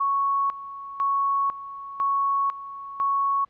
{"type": "tone with tremolo", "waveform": "sine", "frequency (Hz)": 1108.7, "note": "C#6", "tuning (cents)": 0, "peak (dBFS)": -20, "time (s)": [0, 3.45], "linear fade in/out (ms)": 10, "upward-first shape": "square", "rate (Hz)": 1, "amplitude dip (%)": 80, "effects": ["pink hiss -65 dBFS RMS until 3.49 s", "low-pass 3000 Hz 12 dB/octave"]}